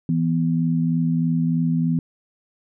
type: tone pair together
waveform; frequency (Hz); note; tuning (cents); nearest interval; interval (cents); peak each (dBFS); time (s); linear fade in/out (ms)
sine; 164.6 / 247.8; E3 / B3; -2 / +6; perfect fifth; 708; -19 / -22; 0.09-1.99; 2
effects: none